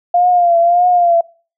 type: tone with vibrato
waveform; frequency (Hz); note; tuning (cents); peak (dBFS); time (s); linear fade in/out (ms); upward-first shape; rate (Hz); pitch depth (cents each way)
sine; 698.5; F5; 0; -8; 0.14-1.21; 5; triangle; 1.7; 63
effects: noise-tail reverb RT60 0.4 s tail -23 dB re dry